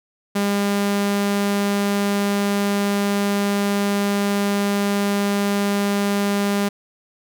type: tone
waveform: sawtooth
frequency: 201.7 Hz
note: G3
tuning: 50 cents sharp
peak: -14 dBFS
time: 0.35-6.69 s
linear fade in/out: 10 ms
effects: none